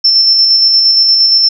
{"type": "tone with tremolo", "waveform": "sine", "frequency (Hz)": 5350, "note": "E8", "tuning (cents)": 25, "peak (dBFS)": -4, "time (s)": [0.04, 1.49], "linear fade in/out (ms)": 10, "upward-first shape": "square", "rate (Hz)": 8.6, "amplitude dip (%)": 25, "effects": []}